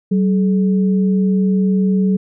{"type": "tone pair together", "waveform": "sine", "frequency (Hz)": [190.2, 427], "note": ["F#3", "G#4"], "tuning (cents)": [48, 48], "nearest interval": "octave + major second", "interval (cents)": 1400, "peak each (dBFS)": [-12, -23], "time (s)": [0.11, 2.17], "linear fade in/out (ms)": 10, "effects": []}